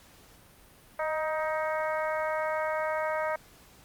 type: harmonic tone with a mistuned harmonic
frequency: 314 Hz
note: D#4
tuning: 16 cents sharp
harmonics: 2 / 3 / 4 / 5 / 6 / 7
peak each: -30 / -34 / -36 / -38 / -40 / -41 dBFS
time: 0.99-3.36 s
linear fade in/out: 5 ms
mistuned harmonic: 2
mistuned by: -19 cents
effects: pink hiss -56 dBFS RMS until 3.84 s + Opus 48 kbps